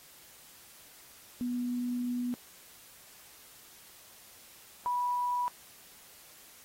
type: tone pair in turn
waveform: sine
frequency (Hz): 244.9 / 979.6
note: B3 / B5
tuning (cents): -14 / -14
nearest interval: 2 octaves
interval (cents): 2400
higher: second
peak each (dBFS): -30 / -28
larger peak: second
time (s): 1.41-2.34 / 4.86-5.48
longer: first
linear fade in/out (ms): 0
effects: white hiss -55 dBFS RMS until 6.64 s + AAC 48 kbps